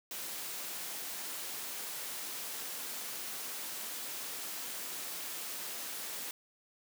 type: high-pass noise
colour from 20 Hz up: white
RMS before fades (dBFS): -41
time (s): 0.11-6.31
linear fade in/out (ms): 2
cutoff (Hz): 200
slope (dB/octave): 12
effects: none